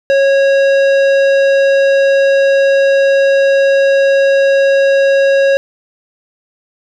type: tone with tanh clipping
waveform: sine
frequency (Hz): 549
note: C#5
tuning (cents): -17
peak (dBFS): -9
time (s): 0.1-5.57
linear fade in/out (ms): 0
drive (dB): 14
effects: none